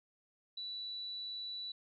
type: tone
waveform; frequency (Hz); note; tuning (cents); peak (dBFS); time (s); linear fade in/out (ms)
sine; 3951; B7; 0; -40; 0.57-1.72; 5
effects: none